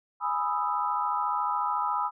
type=chord; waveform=sine; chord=E major seventh; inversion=first; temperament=equal; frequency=830.6 / 987.8 / 1244.5 / 1318.5 Hz; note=G#5 / B5 / D#6 / E6; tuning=0 / 0 / 0 / 0 cents; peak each=-32 / -29 / -31 / -33 dBFS; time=0.2-2.11 s; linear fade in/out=50 ms; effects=none